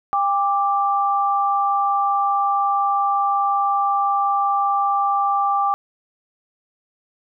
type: tone pair together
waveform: sine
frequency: 800.2 / 1174.7 Hz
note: G5 / D6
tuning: +35 / 0 cents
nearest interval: perfect fifth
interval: 665 cents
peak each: -19 dBFS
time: 0.13-5.74 s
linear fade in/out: 0 ms
effects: none